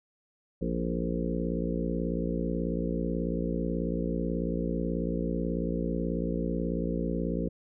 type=harmonic tone with a mistuned harmonic; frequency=58.27 Hz; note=A#1; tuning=in tune; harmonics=1 / 3 / 4 / 5 / 6 / 7 / 8 / 9; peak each=-35 / -32 / -35 / -36 / -39 / -40 / -38 / -39 dBFS; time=0.61-7.49 s; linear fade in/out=10 ms; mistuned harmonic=7; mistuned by=+33 cents; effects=none